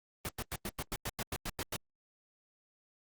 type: noise bursts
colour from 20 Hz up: pink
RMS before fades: -37 dBFS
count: 12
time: 0.25-1.763 s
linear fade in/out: 0 ms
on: 39 ms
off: 95 ms
effects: Opus 24 kbps